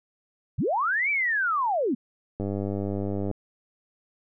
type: linear two-way sweep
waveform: sine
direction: up then down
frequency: 73.42 to 2349 to 207.6 Hz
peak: -22 dBFS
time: 0.58-1.95 s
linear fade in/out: 10 ms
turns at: 1.1 s
type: click train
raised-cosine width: 2 ms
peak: -17 dBFS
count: 92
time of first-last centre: 2.4-3.313 s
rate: 99.7 Hz
effects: none